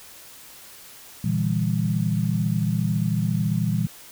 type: chord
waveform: sine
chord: E half-diminished seventh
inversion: second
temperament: equal with one note detuned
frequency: 116.54 / 146.83 / 164.81 / 198.96 Hz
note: Bb2 / D3 / E3 / G3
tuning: 0 / 0 / 0 / +26 cents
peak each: -25 / -30 / -24 / -26 dBFS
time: 1.24-3.87 s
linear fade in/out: 5 ms
effects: white hiss -45 dBFS RMS until 4.11 s